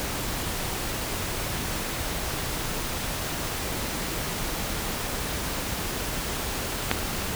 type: click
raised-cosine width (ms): 0.3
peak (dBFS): -5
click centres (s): 6.914
effects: pink hiss -30 dBFS RMS until 7.35 s